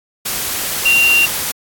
sine tone in noise, 2764 Hz, F7, 19 cents flat, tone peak -9 dBFS, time 0.85-1.26 s, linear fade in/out 10 ms, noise white, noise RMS -20 dBFS, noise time 0.25-1.52 s, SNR +8 dB, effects AAC 64 kbps

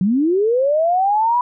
sine linear sweep, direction up, 174.5 to 993 Hz, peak -13 dBFS, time 0.01-1.41 s, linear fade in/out 2 ms, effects none

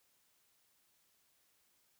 silence, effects white hiss -74 dBFS RMS until 1.99 s

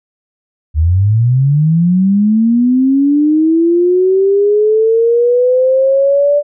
sine linear sweep, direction up, 73.1 to 587.3 Hz, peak -7 dBFS, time 0.74-6.43 s, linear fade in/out 50 ms, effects none

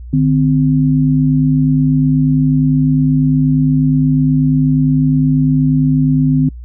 sine tone pair together, 150.7 / 259.1 Hz, D3 / C4, +45 / -17 cents, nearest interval major sixth, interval 938 cents, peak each -11 / -12 dBFS, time 0.13-6.49 s, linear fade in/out 5 ms, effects noise-tail reverb RT60 0.1 s tail -25 dB re dry + added 60 Hz sine -27 dBFS peak until 6.64 s

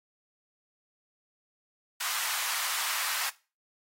pink high-pass noise, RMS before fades -32 dBFS, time 2-3.3 s, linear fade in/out 10 ms, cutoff 970 Hz, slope 24 dB/octave, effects noise-tail reverb RT60 0.3 s tail -18 dB re dry + AAC 48 kbps

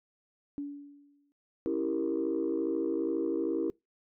sine tone with exponential decay, 286.2 Hz, D4, 45 cents flat, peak -31 dBFS, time 0.58-1.32 s, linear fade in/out 0 ms, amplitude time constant 160 ms
sine chord, C# diminished seventh, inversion none, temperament equal, 277.2 / 329.6 / 392 / 466.2 Hz, C#4 / E4 / G4 / Bb4, 0 / 0 / 0 / 0 cents, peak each -35 / -30 / -34 / -34 dBFS, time 1.66-3.7 s, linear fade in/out 0 ms
effects noise-tail reverb RT60 0.2 s tail -24 dB re dry + tanh soft clip ceiling -21 dBFS

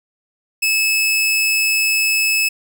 sawtooth tone, 2600 Hz, E7, 24 cents flat, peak -11 dBFS, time 0.62-2.49 s, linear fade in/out 10 ms, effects none

